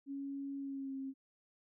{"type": "tone with pitch glide", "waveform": "sine", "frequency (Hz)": [277.2, 268.7], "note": ["C#4", "C4"], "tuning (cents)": [0, 46], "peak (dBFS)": -39, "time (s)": [0.06, 1.14], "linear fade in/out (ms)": 50, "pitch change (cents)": -54, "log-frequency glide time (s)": [0.58, 0.96], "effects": []}